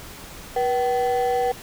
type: ring-modulated tone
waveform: triangle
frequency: 625 Hz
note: D#5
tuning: 8 cents sharp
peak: -14 dBFS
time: 0.56-1.52 s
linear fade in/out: 5 ms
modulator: 140 Hz
effects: pink hiss -40 dBFS RMS until 1.62 s